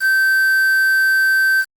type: tone with quantisation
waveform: triangle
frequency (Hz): 1552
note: G6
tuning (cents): -18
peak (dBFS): -10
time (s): 0-1.65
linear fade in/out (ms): 50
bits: 5
effects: Opus 48 kbps